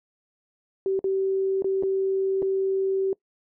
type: tone with dropouts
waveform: sine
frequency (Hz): 385.2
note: G4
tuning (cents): -30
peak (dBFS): -21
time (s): 0.86-3.13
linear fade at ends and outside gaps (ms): 1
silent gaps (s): 0.992-1.042 / 1.622-1.644 / 1.826-1.834 / 2.421-2.426
effects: noise-tail reverb RT60 0.1 s tail -23 dB re dry